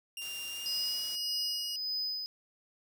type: tone with pitch glide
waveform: sawtooth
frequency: 2794 to 2889 Hz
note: F7 to F#7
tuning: 0 to -42 cents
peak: -35 dBFS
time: 0.17-1.76 s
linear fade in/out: 2 ms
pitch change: +58 cents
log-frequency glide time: 0.5-0.98 s
type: noise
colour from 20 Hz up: white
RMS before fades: -49 dBFS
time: 0.21-1.16 s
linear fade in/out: 10 ms
type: tone with tremolo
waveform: triangle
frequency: 5010 Hz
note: D#8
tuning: 11 cents sharp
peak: -30 dBFS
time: 0.66-2.26 s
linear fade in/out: 0 ms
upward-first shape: sine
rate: 1.7 Hz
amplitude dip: 45%
effects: none